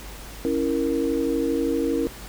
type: chord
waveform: sine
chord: A# diminished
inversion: first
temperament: equal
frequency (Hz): 277.2 / 329.6 / 466.2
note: C#4 / E4 / A#4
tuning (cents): 0 / 0 / 0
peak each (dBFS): -25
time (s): 0.45-2.07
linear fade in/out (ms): 0
effects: added 50 Hz sine -40 dBFS peak until 2.28 s + pink hiss -41 dBFS RMS until 2.28 s